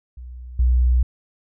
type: tone with level steps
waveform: sine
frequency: 61.74 Hz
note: B1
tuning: in tune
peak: -33 / -13 dBFS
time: 0.17-1.03 s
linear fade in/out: 5 ms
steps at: 0.59 s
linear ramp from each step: 5 ms
effects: none